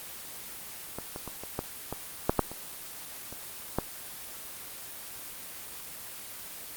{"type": "clicks", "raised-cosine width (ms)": 1, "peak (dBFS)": [-21, -22, -22, -24, -15, -18, -7, -7, -25, -26, -11], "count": 11, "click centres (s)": [0.986, 1.161, 1.277, 1.436, 1.591, 1.926, 2.295, 2.393, 2.516, 3.326, 3.786], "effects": ["white hiss -42 dBFS RMS until 6.76 s", "Opus 24 kbps"]}